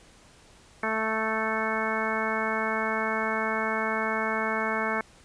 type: harmonic tone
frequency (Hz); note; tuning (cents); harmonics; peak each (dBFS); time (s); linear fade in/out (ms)
220; A3; 0; 1 / 2 / 3 / 4 / 5 / 6 / 7 / 8 / 10; -34 / -34 / -34 / -34 / -34 / -34 / -34 / -34 / -34; 0.83-5.01; 2
effects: pink hiss -55 dBFS RMS until 5.24 s + resampled to 22050 Hz